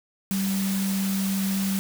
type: tone in noise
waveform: sine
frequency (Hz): 194.1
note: G3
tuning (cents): -17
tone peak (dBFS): -23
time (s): 0.31-1.79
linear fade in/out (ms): 0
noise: white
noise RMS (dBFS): -33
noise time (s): 0.31-1.79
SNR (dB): +7
effects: none